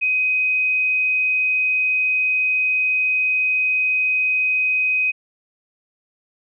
sine tone, 2514 Hz, D#7, 17 cents sharp, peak -16 dBFS, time 0.01-5.12 s, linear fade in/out 20 ms, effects none

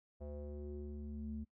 square tone with low-pass filter sweep, 73.42 Hz, D2, in tune, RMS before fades -45 dBFS, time 0.2-1.45 s, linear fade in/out 20 ms, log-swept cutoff 590 to 200 Hz, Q 4.4, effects noise-tail reverb RT60 0.1 s tail -24 dB re dry

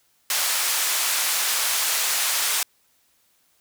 white band-pass noise, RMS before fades -23 dBFS, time 0.3-2.63 s, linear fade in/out 2 ms, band 830 to 12000 Hz, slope 12 dB/octave, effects white hiss -64 dBFS RMS until 3.6 s

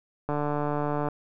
click train, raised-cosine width 1 ms, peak -15 dBFS, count 118, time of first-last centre 0.29-1.086 s, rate 147 Hz, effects none

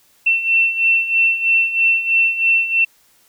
sine beating tone pair, 2692 / 2695.1 Hz, E7 / E7, +36 / +38 cents, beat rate 3.1 Hz, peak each -19 / -14 dBFS, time 0.26-2.85 s, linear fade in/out 10 ms, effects white hiss -55 dBFS RMS until 3.28 s

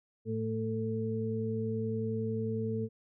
harmonic tone, 111.2 Hz, A2, 19 cents sharp, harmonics 1 / 2 / 4, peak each -35 / -35 / -35 dBFS, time 0.25-2.89 s, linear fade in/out 50 ms, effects none

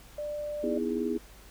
sine tone, 593 Hz, D5, 17 cents sharp, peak -32 dBFS, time 0.18-0.78 s, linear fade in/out 5 ms
sine chord, E major seventh, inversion second, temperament just, 247.2 / 309 / 329.6 / 412 Hz, B3 / D#4 / E4 / G#4, +2 / -12 / 0 / -14 cents, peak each -32 / -37 / -33 / -32 dBFS, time 0.63-1.18 s, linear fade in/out 10 ms
effects added 50 Hz sine -52 dBFS peak until 1.5 s + pink hiss -54 dBFS RMS until 1.5 s

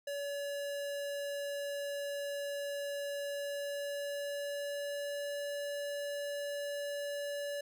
square tone with pitch glide, 569 to 574 Hz, C#5 to D5, +45 to -40 cents, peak -37 dBFS, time 0.07-7.61 s, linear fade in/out 5 ms, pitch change +15 cents, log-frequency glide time 3.22-5.4 s, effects none

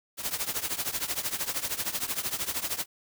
white noise with tremolo, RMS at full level -28 dBFS, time 0.17-2.86 s, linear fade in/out 50 ms, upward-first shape triangle, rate 13 Hz, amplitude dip 90%, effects none

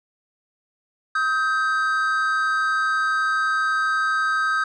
triangle tone pair together, 1269.6 / 1568 Hz, D#6 / G6, +35 / 0 cents, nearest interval major third, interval 365 cents, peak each -20 dBFS, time 1.15-4.64 s, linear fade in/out 5 ms, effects resampled to 22050 Hz

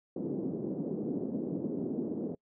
pink band-pass noise, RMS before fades -35 dBFS, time 0.16-2.35 s, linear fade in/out 5 ms, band 200 to 400 Hz, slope 24 dB/octave, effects noise-tail reverb RT60 0.1 s tail -26 dB re dry

